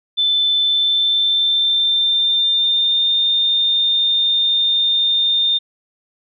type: tone with pitch glide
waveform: sine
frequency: 3525 to 3626 Hz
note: A7 to A#7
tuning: +2 to -49 cents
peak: -13 dBFS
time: 0.17-5.59 s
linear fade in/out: 20 ms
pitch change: +49 cents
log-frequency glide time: 0.61-3.14 s
effects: none

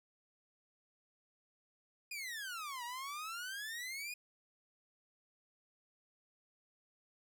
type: exponential two-way sweep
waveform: sawtooth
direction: down then up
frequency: 2489 to 940 to 2489 Hz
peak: -38 dBFS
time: 2.11-4.14 s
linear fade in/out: 5 ms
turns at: 2.84 s
effects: none

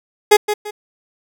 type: tone with echo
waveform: 30% pulse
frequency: 418.8 Hz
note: G#4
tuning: 15 cents sharp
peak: -3 dBFS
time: 0.31-0.37 s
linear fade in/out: 10 ms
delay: 170 ms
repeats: 2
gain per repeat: -10 dB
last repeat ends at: 0.71 s
effects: none

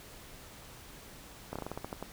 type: slowing click train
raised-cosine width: 1 ms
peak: -23 dBFS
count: 10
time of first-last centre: 1.53-2.026 s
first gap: 26 ms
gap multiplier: 1.18
effects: pink hiss -51 dBFS RMS until 2.12 s

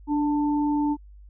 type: tone pair together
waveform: sine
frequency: 293.7 / 889 Hz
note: D4 / A5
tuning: 0 / +18 cents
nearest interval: octave + perfect fifth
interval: 1918 cents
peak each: -21 / -29 dBFS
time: 0.07-0.97 s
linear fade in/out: 50 ms
effects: added 50 Hz sine -44 dBFS peak until 1.29 s

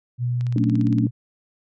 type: tone with pitch glide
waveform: sine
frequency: 122.2 to 119.62 Hz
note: B2 to A#2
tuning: -18 to +45 cents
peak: -20 dBFS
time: 0.18-1.11 s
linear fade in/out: 50 ms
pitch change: -37 cents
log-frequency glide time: 0.45-0.67 s
type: click train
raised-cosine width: 0.2 ms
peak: -24 dBFS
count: 11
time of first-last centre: 0.41-0.985 s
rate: 17.4 Hz
type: chord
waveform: sine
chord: D major seventh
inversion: first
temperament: equal with one note detuned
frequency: 185 / 222.9 / 277.2 / 293.7 Hz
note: F#3 / A3 / C#4 / D4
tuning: 0 / +23 / 0 / 0 cents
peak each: -28 / -22 / -24 / -24 dBFS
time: 0.56-1.07 s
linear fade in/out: 2 ms
effects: none

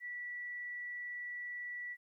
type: tone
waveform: sine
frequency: 1953 Hz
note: B6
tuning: 20 cents flat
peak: -40 dBFS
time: 0-1.97 s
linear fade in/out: 50 ms
effects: 13-bit

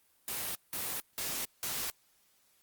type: noise bursts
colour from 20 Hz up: white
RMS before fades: -36 dBFS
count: 4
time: 0.28-1.9 s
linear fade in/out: 0 ms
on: 270 ms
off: 180 ms
effects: white hiss -69 dBFS RMS until 2.62 s + Opus 32 kbps

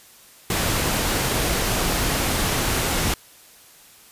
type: noise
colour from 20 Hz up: pink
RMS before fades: -22 dBFS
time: 0.5-3.14 s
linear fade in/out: 2 ms
effects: white hiss -49 dBFS RMS until 4.11 s + resampled to 32000 Hz

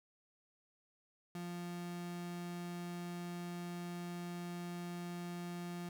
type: tone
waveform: 35% pulse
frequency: 174.7 Hz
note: F3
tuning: 1 cent sharp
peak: -40 dBFS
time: 1.35-5.89 s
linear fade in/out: 2 ms
effects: none

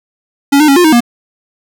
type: tone with pitch steps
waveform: square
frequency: 280.7 / 304.2 / 276.5 / 354.5 / 313.9 / 238.1 Hz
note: C#4 / D#4 / C#4 / F4 / D#4 / A#3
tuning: +22 / -39 / -4 / +26 / +15 / +37 cents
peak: -5 dBFS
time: 0.52-1.006 s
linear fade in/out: 10 ms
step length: 81 ms
effects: none

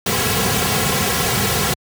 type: noise with comb filter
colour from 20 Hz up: pink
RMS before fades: -18 dBFS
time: 0.06-1.74 s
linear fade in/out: 5 ms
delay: 3.3 ms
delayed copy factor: -0.75
effects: high-pass 80 Hz 12 dB/octave

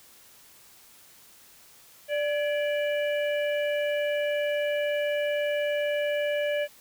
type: harmonic tone with a mistuned harmonic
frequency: 587.3 Hz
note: D5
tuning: in tune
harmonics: 1 / 3 / 4 / 5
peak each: -25 / -35 / -37 / -39 dBFS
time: 2.08-6.68 s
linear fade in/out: 50 ms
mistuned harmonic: 3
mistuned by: -67 cents
effects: white hiss -54 dBFS RMS until 6.8 s

